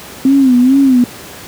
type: tone with vibrato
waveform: sine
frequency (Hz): 260.4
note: C4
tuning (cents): -8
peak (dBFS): -5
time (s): 0.25-1.04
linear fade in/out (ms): 2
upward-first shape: sine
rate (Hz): 2.3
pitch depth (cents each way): 110
effects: pink hiss -31 dBFS RMS until 1.47 s + high-pass 100 Hz 12 dB/octave